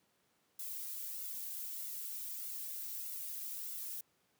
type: noise with flanger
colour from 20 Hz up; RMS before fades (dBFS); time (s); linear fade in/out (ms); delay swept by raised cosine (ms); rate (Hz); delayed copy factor
violet; -43; 0.59-4.01; 5; 1.4 to 2.5; 1.6; +0.75
effects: pink hiss -75 dBFS RMS until 4.39 s + high-pass 150 Hz 12 dB/octave